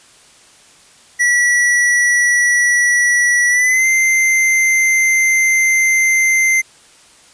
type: tone with pitch glide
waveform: square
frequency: 1943 to 2082 Hz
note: B6 to C7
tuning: -29 to -9 cents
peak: -11 dBFS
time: 1.19-6.62 s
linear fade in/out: 20 ms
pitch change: +120 cents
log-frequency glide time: 3.49-3.86 s
effects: white hiss -46 dBFS RMS until 7.33 s + resampled to 22050 Hz